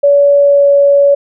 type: tone with pitch glide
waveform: sine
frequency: 569 to 565.1 Hz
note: C#5 to C#5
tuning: +45 to +33 cents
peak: -4 dBFS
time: 0.03-1.15 s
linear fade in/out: 10 ms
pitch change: -12 cents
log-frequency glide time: 0.38-0.69 s
effects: none